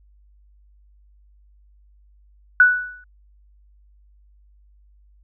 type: tone with exponential decay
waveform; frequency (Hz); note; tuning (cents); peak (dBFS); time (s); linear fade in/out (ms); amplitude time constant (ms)
sine; 1480; F#6; 0; -6; 2.6-3.04; 2; 95
effects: added 50 Hz sine -51 dBFS peak until 5.23 s